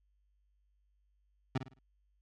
25% pulse tone with echo, 130.81 Hz, C3, in tune, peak -26 dBFS, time 1.55-1.58 s, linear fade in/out 5 ms, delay 53 ms, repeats 4, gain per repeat -9 dB, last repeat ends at 1.792 s, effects added 50 Hz sine -70 dBFS peak until 2.21 s + low-pass 4000 Hz 12 dB/octave

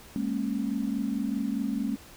sine tone cluster, 205.2 / 230 / 273.2 Hz, G#3 / A#3 / C#4, -21 / -23 / -25 cents, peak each -31 dBFS, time 0.16-1.96 s, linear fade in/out 0 ms, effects pink hiss -50 dBFS RMS until 2.16 s

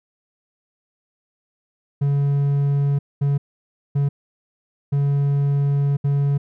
triangle tone bursts at uneven times, 141.4 Hz, C#3, 35 cents sharp, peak -14 dBFS, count 5, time 2.01-2.99 / 3.21-3.38 / 3.95-4.09 / 4.92-5.97 / 6.04-6.38 s, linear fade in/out 10 ms, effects none

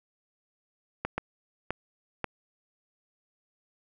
clicks, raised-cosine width 0.5 ms, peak -14 dBFS, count 4, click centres 1.05 / 1.18 / 1.706 / 2.243 s, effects none

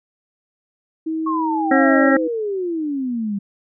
sine tone, 319.4 Hz, D#4, 45 cents sharp, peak -20 dBFS, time 1.06-2.28 s, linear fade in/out 10 ms
sine exponential sweep, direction down, 1108.7 to 194.9 Hz, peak -20 dBFS, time 1.26-3.39 s, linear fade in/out 10 ms
harmonic tone, 270 Hz, C#4, 45 cents flat, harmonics 1 / 2 / 3 / 5 / 6 / 7, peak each -15 / -18 / -25 / -22 / -24 / -21 dBFS, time 1.71-2.17 s, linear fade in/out 5 ms
effects none

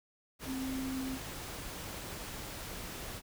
sine tone in noise, 263.4 Hz, C4, 12 cents sharp, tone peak -35 dBFS, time 0.45-1.19 s, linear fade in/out 50 ms, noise pink, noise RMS -43 dBFS, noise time 0.39-3.22 s, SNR +5 dB, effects none

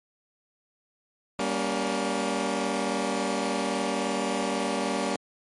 15% pulse chord, G diminished, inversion none, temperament just, 196 / 235.2 / 282.2 Hz, G3 / Bb3 / Db4, 0 / +16 / +31 cents, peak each -24 dBFS, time 1.39-5.16 s, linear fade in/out 2 ms, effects MP3 48 kbps

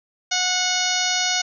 harmonic tone with a mistuned harmonic, 730 Hz, F#5, 24 cents flat, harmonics 1 / 2 / 3 / 4 / 5 / 6 / 7 / 8 / 9, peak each -28 / -28 / -28 / -28 / -28 / -28 / -28 / -28 / -28 dBFS, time 0.31-1.42 s, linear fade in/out 10 ms, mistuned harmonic 2, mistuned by +15 cents, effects none

